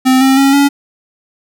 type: tone with pitch steps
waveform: square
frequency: 259.2 / 266.5 / 274 / 281.7 Hz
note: C4 / C4 / C#4 / C#4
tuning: -16 / +32 / -20 / +28 cents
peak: -7 dBFS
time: 0.05-0.69 s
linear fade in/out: 20 ms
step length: 160 ms
effects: none